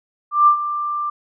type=tone with ADSR envelope; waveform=sine; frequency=1184 Hz; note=D6; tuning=14 cents sharp; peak=-7 dBFS; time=0.31-1.1 s; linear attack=160 ms; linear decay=92 ms; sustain=-13 dB; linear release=6 ms; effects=none